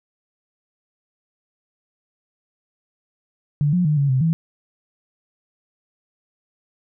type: tone with pitch steps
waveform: sine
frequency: 146.3 / 178.7 / 151 / 140.8 / 130.3 / 163.3 Hz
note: D3 / F3 / D3 / C#3 / C3 / E3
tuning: -6 / +40 / +48 / +27 / -7 / -16 cents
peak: -15 dBFS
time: 3.61-4.33 s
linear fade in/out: 0 ms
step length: 120 ms
effects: none